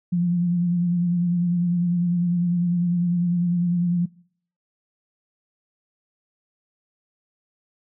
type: tone with vibrato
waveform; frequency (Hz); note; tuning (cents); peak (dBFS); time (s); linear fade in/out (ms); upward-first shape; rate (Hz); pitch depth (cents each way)
sine; 174.61; F3; 0; -18; 0.12-4.06; 10; sine; 10; 35
effects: noise-tail reverb RT60 0.6 s tail -24 dB re dry